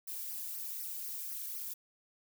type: noise with flanger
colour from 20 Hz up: violet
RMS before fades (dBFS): -41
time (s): 0.07-1.74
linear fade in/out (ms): 10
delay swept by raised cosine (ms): 0.26 to 1.56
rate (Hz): 4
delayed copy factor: -0.85
effects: none